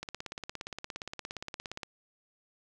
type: click train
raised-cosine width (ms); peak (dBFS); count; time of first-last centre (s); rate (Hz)
0.2; -21; 32; 0.03-1.832; 17.2
effects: none